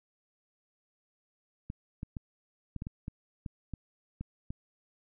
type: clicks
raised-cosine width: 5 ms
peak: -25 dBFS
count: 11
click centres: 1.701 / 2.031 / 2.168 / 2.763 / 2.821 / 2.869 / 3.081 / 3.462 / 3.737 / 4.21 / 4.505 s
effects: none